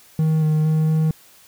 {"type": "tone with pitch steps", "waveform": "triangle", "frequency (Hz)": [157.7, 154.7, 156.8, 157.7], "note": ["D#3", "D#3", "D#3", "D#3"], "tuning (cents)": [24, -10, 14, 24], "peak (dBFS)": -13, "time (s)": [0.19, 1.11], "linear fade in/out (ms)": 2, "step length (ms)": 230, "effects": ["white hiss -50 dBFS RMS until 1.47 s"]}